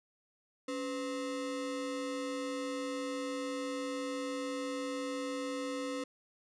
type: ring-modulated tone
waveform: square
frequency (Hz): 392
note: G4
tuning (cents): 0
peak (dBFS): -33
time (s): 0.68-6.04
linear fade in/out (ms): 5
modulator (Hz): 113
effects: resampled to 22050 Hz